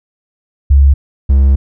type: tone pair in turn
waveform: sine / triangle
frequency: 69.3 / 68.03 Hz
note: C#2 / C#2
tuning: 0 / -32 cents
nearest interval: unison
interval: 32 cents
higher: first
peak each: -3 dBFS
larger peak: neither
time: 0.7-0.94 / 1.29-1.56 s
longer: second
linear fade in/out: 10 ms
effects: none